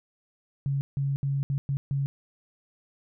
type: tone bursts at uneven times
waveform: sine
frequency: 138.7 Hz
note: C#3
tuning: 1 cent sharp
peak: -24 dBFS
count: 6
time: 0.66-0.81 / 0.97-1.16 / 1.23-1.43 / 1.5-1.58 / 1.69-1.77 / 1.91-2.06 s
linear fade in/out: 0 ms
effects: none